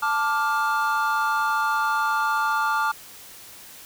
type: chord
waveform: triangle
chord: D minor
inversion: second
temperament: just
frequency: 881 / 1174.7 / 1409.6 Hz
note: A5 / D6 / F6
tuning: +2 / 0 / +16 cents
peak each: -23 dBFS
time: 0.02-2.92 s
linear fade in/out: 10 ms
effects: white hiss -44 dBFS RMS until 3.85 s